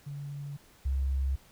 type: tone pair in turn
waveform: sine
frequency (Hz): 142.5 / 67.25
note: C#3 / C2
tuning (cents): +48 / +48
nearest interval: octave + minor second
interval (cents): 1300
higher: first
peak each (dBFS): -36 / -26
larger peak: second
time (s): 0.06-0.57 / 0.85-1.36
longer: neither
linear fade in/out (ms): 10
effects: pink hiss -59 dBFS RMS until 1.51 s